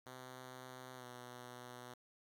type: tone with pitch glide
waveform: 5% pulse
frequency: 128 to 123.64 Hz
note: C3 to B2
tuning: -38 to +2 cents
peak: -39 dBFS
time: 0.06-1.94 s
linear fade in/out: 5 ms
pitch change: -60 cents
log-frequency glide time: 0.97-1.05 s
effects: 12-bit